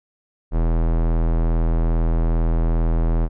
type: tone with low-pass filter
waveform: square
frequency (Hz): 41.2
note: E1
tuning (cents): 0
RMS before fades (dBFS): -18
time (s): 0.51-3.29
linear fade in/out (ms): 50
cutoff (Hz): 930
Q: 0.71
effects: none